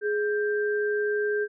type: tone pair together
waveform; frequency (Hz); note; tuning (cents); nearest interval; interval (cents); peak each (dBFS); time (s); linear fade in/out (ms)
sine; 417.9 / 1577; G#4 / G6; +11 / +10; octave + major seventh; 2299; -24 / -30; 0.01-1.48; 50
effects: none